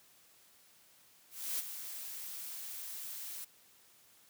blue noise with ADSR envelope, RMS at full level -35 dBFS, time 1.3-3.45 s, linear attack 290 ms, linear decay 22 ms, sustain -9 dB, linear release 12 ms, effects white hiss -64 dBFS RMS until 4.29 s + high-pass 60 Hz 12 dB/octave

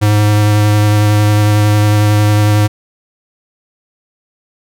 square tone with vibrato, 104.9 Hz, G#2, 18 cents sharp, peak -8 dBFS, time 0.01-2.68 s, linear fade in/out 20 ms, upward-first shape sine, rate 11 Hz, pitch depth 12 cents each way, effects none

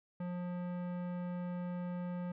sine tone with tanh clipping, 177.7 Hz, F3, 30 cents sharp, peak -39 dBFS, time 0.2-2.32 s, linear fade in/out 5 ms, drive 17 dB, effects none

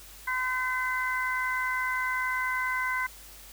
harmonic tone, 510 Hz, C5, 44 cents flat, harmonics 2 / 3 / 4, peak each -31 / -31 / -31 dBFS, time 0.27-3.07 s, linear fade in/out 10 ms, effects added 50 Hz sine -52 dBFS peak until 3.52 s + white hiss -49 dBFS RMS until 3.52 s

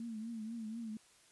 sine tone with vibrato, 224.6 Hz, A3, 36 cents sharp, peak -40 dBFS, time 0-0.97 s, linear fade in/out 2 ms, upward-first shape triangle, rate 4.1 Hz, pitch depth 94 cents each way, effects white hiss -65 dBFS RMS until 1.31 s + resampled to 24000 Hz

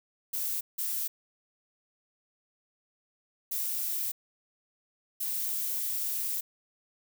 violet noise bursts at uneven times, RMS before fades -32 dBFS, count 4, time 0.33-0.61 / 0.78-1.08 / 3.51-4.12 / 5.2-6.41 s, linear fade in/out 10 ms, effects none

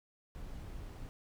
brown noise, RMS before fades -45 dBFS, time 0.35-1.09 s, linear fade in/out 0 ms, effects none

